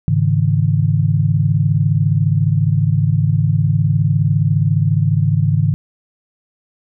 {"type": "chord", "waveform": "sine", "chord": "Ab suspended fourth", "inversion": "none", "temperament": "equal with one note detuned", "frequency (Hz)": [103.83, 138.59, 158.19], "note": ["Ab2", "Db3", "Eb3"], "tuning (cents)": [0, 0, 29], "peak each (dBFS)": -16, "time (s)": [0.08, 5.74], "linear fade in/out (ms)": 0, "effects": []}